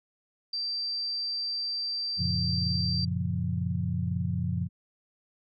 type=tone; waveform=sine; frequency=4689 Hz; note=D8; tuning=4 cents flat; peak=-29 dBFS; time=0.53-3.05 s; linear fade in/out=5 ms
type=chord; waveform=sine; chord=Gb major seventh; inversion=none; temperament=equal; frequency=92.5 / 116.54 / 138.59 / 174.61 Hz; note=Gb2 / Bb2 / Db3 / F3; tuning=0 / 0 / 0 / 0 cents; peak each=-31 / -34 / -34 / -31 dBFS; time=2.17-4.69 s; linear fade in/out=50 ms
effects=none